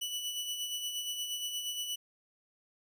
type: tone with tremolo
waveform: sawtooth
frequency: 2962 Hz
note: F#7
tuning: 1 cent sharp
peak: -30 dBFS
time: 0.01-1.96 s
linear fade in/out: 10 ms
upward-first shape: sine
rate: 8.5 Hz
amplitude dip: 45%
effects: none